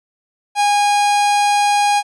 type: tone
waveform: 45% pulse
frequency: 820 Hz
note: G#5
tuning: 22 cents flat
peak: -12 dBFS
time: 0.55-2.03 s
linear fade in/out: 50 ms
effects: resampled to 24000 Hz